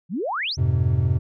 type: exponential sweep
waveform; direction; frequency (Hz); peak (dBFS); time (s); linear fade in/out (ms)
sine; up; 150.3 to 6380; -23; 0.09-0.57; 50
type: chord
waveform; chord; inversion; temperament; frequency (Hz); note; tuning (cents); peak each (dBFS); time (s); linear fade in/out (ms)
triangle; F minor; none; equal with one note detuned; 87.31 / 103.83 / 127.75; F2 / Ab2 / C3; 0 / 0 / -41; -20 / -21 / -19; 0.57-1.19; 20
effects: none